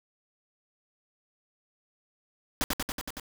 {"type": "noise with echo", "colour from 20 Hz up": "pink", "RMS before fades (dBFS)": -27, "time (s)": [2.61, 2.64], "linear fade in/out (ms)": 0, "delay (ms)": 93, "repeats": 6, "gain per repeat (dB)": -2, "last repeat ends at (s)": 3.198, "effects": []}